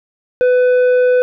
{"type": "tone with tanh clipping", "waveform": "sine", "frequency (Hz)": 499.7, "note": "B4", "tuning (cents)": 20, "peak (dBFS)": -10, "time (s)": [0.41, 1.22], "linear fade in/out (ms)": 0, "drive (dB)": 7, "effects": []}